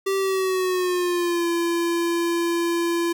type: tone with pitch glide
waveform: square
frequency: 388.7 to 340.3 Hz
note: G4 to F4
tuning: -15 to -45 cents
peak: -21 dBFS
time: 0.06-3.13 s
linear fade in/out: 10 ms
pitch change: -230 cents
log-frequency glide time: 0.17-1.47 s
effects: 9-bit